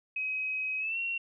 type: tone with pitch glide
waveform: sine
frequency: 2536 to 2734 Hz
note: D#7 to F7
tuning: +32 to -37 cents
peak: -30 dBFS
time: 0.16-1.18 s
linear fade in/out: 5 ms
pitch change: +131 cents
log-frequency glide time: 0.79-0.98 s
effects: none